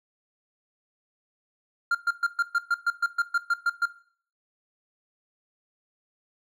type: tone bursts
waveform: triangle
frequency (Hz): 1395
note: F6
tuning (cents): -2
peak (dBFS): -18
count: 13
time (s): 1.91-3.857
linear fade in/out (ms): 5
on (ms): 39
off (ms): 120
effects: noise-tail reverb RT60 0.5 s tail -17 dB re dry